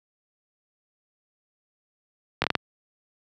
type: slowing click train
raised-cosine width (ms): 0.3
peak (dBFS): -6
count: 5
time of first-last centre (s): 2.42-2.553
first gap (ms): 20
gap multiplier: 1.35
effects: high-pass 100 Hz 12 dB/octave